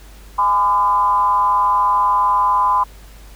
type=tone with frequency modulation; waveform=sine; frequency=1013 Hz; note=B5; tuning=44 cents sharp; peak=-12 dBFS; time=0.38-2.84 s; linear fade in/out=10 ms; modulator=187 Hz; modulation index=0.65; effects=added 50 Hz sine -38 dBFS peak until 3.35 s + pink hiss -46 dBFS RMS until 3.35 s